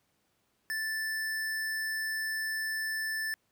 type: tone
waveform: square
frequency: 1760 Hz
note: A6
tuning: in tune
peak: -32 dBFS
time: 0.7-3.34 s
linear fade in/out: 0 ms
effects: pink hiss -74 dBFS RMS until 3.51 s + high-pass 80 Hz 12 dB/octave